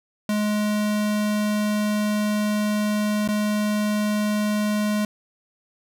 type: tone with dropouts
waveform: square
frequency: 210 Hz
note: G#3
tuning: 19 cents sharp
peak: -21 dBFS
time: 0.29-5.05 s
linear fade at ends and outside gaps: 2 ms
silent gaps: 3.277-3.287 s
effects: none